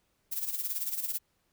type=noise with tremolo; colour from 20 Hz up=violet; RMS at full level=-31 dBFS; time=0.31-1.19 s; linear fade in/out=20 ms; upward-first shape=sine; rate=18 Hz; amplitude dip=70%; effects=pink hiss -74 dBFS RMS until 1.52 s